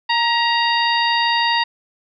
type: harmonic tone with a mistuned harmonic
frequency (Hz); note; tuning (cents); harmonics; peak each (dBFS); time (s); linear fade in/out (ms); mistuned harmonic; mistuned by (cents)
932.3; A#5; 0; 1 / 2 / 3 / 4 / 5; -18 / -21 / -23 / -24 / -25; 0.09-1.64; 10; 2; +36
effects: none